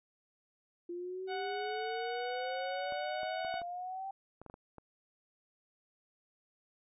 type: exponential sweep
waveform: sine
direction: up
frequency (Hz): 344.9 to 784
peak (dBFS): -38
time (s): 0.89-4.11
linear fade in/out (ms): 5
type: harmonic tone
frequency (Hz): 740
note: F#5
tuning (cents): 0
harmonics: 1 / 2 / 3 / 4 / 5 / 6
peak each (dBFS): -38 / -44 / -48 / -50 / -52 / -54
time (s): 1.27-3.63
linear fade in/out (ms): 50
type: clicks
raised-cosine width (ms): 1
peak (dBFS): -35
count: 10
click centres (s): 2.923 / 3.232 / 3.448 / 3.541 / 3.617 / 4.416 / 4.463 / 4.499 / 4.541 / 4.783
effects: none